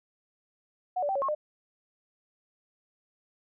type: tone with pitch steps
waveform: sine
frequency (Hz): 733 / 581 / 777 / 556 / 1081 / 604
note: F#5 / D5 / G5 / C#5 / C#6 / D5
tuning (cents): -16 / -19 / -16 / +5 / -44 / +48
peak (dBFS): -26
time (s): 0.96-1.35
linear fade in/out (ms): 10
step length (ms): 65
effects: none